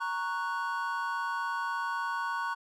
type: chord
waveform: triangle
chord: F# major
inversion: first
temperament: equal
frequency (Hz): 932.3 / 1108.7 / 1480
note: A#5 / C#6 / F#6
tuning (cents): 0 / 0 / 0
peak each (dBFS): -33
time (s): 0-2.55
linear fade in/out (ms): 20
effects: none